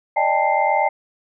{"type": "tone cluster", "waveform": "sine", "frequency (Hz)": [585, 626, 799, 887, 2089], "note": ["D5", "D#5", "G5", "A5", "C7"], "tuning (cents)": [-7, 10, 33, 14, -3], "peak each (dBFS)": [-24, -24, -19, -20, -25], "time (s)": [0.16, 0.89], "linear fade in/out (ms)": 10, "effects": []}